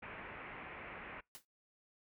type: low-pass noise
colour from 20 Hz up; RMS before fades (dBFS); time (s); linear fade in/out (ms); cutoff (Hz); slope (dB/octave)
white; -49; 0.02-1.21; 10; 2500; 48
type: noise with exponential decay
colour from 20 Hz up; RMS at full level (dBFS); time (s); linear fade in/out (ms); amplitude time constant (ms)
white; -47; 1.35-1.45; 0; 21
effects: noise-tail reverb RT60 0.2 s tail -26 dB re dry